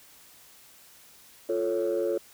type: chord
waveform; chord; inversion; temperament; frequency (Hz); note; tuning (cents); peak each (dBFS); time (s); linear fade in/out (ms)
sine; F augmented; none; equal; 349.2 / 440 / 554.4; F4 / A4 / C#5; 0 / 0 / 0; -28; 1.49-2.18; 5
effects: tanh soft clip ceiling -19 dBFS + white hiss -54 dBFS RMS until 2.33 s